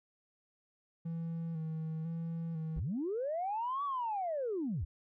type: tone with vibrato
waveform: triangle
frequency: 162.5 Hz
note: E3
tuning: 24 cents flat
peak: -33 dBFS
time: 1.05-2.8 s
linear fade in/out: 10 ms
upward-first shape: square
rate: 1 Hz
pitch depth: 35 cents each way
type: linear two-way sweep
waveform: sine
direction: up then down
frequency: 35.97 to 1159 to 57 Hz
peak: -32 dBFS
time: 2.76-4.85 s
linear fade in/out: 10 ms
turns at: 3.84 s
effects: tanh soft clip ceiling -28 dBFS